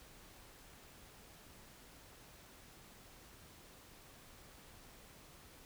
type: silence
effects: pink hiss -59 dBFS RMS until 5.65 s